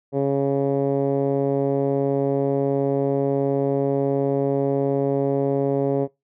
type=tone with low-pass filter; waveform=10% pulse; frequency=138.59 Hz; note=C#3; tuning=in tune; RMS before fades=-21 dBFS; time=0.12-6.08 s; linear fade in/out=50 ms; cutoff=490 Hz; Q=1.8; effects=noise-tail reverb RT60 0.2 s tail -21 dB re dry